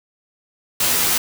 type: noise with comb filter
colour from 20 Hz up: white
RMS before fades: -18 dBFS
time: 0.8-1.18 s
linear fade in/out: 5 ms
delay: 12 ms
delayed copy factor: +1
effects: none